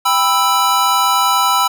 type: chord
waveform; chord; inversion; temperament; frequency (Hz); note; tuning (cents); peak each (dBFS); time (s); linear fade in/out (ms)
square; E minor; first; just; 791.1 / 988.9 / 1318.5; G5 / B5 / E6; +16 / +2 / 0; -20 / -16 / -16; 0.05-1.68; 10
effects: none